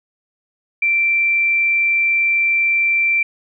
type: tone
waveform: sine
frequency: 2349 Hz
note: D7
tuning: in tune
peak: -13 dBFS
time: 0.82-3.23 s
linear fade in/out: 5 ms
effects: none